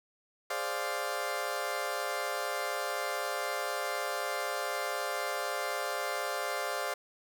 20% pulse chord, D half-diminished seventh, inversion second, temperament equal, 415.3 / 523.3 / 587.3 / 698.5 Hz, Ab4 / C5 / D5 / F5, 0 / 0 / 0 / 0 cents, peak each -36 / -33 / -32 / -32 dBFS, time 0.5-6.94 s, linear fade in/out 5 ms, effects none

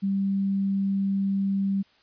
sine tone, 196 Hz, G3, in tune, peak -22 dBFS, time 0.02-1.83 s, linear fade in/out 20 ms, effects white hiss -61 dBFS RMS until 2.02 s + resampled to 11025 Hz

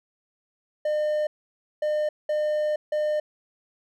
triangle tone bursts at uneven times, 605 Hz, D#5, 49 cents flat, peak -20 dBFS, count 4, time 0.85-1.27 / 1.82-2.09 / 2.29-2.76 / 2.92-3.2 s, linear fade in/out 5 ms, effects none

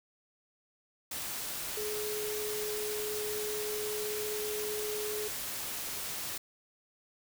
sine tone in noise, 422.9 Hz, G#4, 31 cents sharp, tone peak -35 dBFS, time 1.77-5.28 s, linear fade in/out 5 ms, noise white, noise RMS -38 dBFS, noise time 1.11-6.38 s, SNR 0 dB, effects none

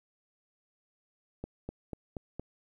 accelerating click train, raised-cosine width 2 ms, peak -24 dBFS, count 5, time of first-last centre 1.44-2.396 s, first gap 250 ms, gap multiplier 0.97, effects 11-bit

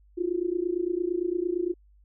sine tone with amplitude modulation, 351.9 Hz, F4, 13 cents sharp, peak -21 dBFS, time 0.17-1.74 s, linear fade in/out 20 ms, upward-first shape sine, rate 28.8 Hz, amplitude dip 90%, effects added 50 Hz sine -55 dBFS peak until 2.04 s

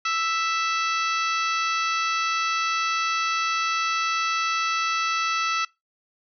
harmonic tone with a mistuned harmonic, 659.3 Hz, E5, in tune, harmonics 2 / 3 / 4 / 5 / 6 / 7 / 8 / 9, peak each -24 / -33 / -29 / -36 / -36 / -37 / -39 / -37 dBFS, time 0.05-5.65 s, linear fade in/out 5 ms, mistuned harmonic 7, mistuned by -29 cents, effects noise-tail reverb RT60 0.2 s tail -22 dB re dry

